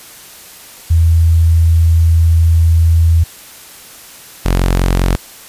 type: tone pair in turn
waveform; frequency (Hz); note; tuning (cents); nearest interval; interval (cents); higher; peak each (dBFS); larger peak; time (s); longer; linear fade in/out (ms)
sine / sawtooth; 82.41 / 44.96; E2 / F#1; 0 / -49; minor seventh; 1049; first; -6; neither; 0.9-3.24 / 4.45-5.16; first; 10
effects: white hiss -36 dBFS RMS until 5.48 s + resampled to 32000 Hz